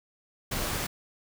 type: noise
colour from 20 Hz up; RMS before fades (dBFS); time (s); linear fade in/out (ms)
pink; -31; 0.51-0.87; 10
effects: none